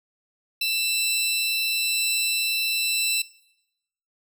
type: tone pair together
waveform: sawtooth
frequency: 2669 / 4004 Hz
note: E7 / B7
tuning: +21 / +23 cents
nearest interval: perfect fifth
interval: 702 cents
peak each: -22 / -22 dBFS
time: 0.61-3.22 s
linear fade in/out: 5 ms
effects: noise-tail reverb RT60 0.9 s tail -21 dB re dry